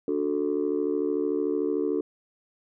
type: chord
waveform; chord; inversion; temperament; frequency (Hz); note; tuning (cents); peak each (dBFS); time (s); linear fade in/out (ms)
sine; D major; none; just; 293.7 / 367.1 / 440.5; D4 / F#4 / A4; 0 / -14 / +2; -27; 0.08-2.01; 2
effects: tanh soft clip ceiling -17 dBFS